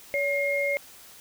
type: tone pair together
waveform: sine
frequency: 566.3 / 2138 Hz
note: C#5 / C7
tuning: +37 / +37 cents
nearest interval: octave + major seventh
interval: 2300 cents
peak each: -26 dBFS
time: 0.14-0.77 s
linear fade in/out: 0 ms
effects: white hiss -49 dBFS RMS until 1.2 s